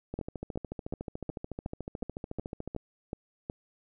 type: two click trains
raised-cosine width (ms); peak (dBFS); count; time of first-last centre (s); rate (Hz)
2; -21 / -23; 10 / 37; 0.19-3.499 / 0.14-2.749; 2.72 / 13.8
effects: none